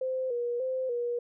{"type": "tone with vibrato", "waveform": "sine", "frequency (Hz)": 498.6, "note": "B4", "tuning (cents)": 16, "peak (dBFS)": -28, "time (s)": [0.01, 1.19], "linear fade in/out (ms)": 5, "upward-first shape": "square", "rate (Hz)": 1.7, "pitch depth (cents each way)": 67, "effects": []}